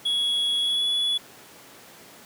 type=tone with pitch glide; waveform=triangle; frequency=3350 to 3407 Hz; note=G#7 to G#7; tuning=+14 to +44 cents; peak=-20 dBFS; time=0.05-1.18 s; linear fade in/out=10 ms; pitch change=+30 cents; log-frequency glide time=0.61-0.88 s; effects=pink hiss -47 dBFS RMS until 2.25 s + high-pass 200 Hz 12 dB/octave